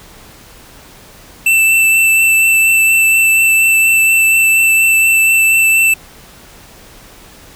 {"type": "tone with vibrato", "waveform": "square", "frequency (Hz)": 2662, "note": "E7", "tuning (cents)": 16, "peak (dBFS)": -8, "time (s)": [1.46, 5.94], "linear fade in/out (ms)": 5, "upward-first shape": "triangle", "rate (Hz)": 4.2, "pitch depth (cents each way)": 14, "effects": ["pink hiss -39 dBFS RMS until 7.55 s"]}